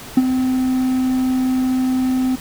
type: tone with ADSR envelope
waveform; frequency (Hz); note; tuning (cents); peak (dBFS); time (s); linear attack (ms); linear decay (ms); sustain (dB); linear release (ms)
triangle; 257.5; C4; -28; -4; 0.17-2.36; 5; 34; -9; 11
effects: pink hiss -35 dBFS RMS until 2.4 s